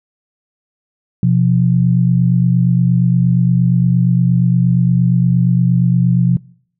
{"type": "tone pair together", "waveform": "sine", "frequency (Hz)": [126.04, 174.61], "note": ["B2", "F3"], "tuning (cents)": [36, 0], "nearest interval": "tritone", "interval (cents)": 564, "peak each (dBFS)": -12, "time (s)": [1.23, 6.37], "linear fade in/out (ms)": 2, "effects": ["noise-tail reverb RT60 0.6 s tail -24 dB re dry"]}